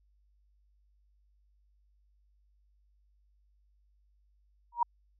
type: tone with exponential growth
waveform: sine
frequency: 949 Hz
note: A#5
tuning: 31 cents sharp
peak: -20 dBFS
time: 4.72-4.83 s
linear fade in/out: 5 ms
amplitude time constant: 22 ms
effects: added 50 Hz sine -65 dBFS peak until 5.19 s